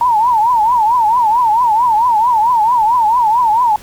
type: tone with vibrato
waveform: sine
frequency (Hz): 920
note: A#5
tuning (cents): -23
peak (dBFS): -8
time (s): 0.01-3.76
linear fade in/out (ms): 2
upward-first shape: triangle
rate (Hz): 4.5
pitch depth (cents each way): 180
effects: pink hiss -38 dBFS RMS until 3.82 s + MP3 96 kbps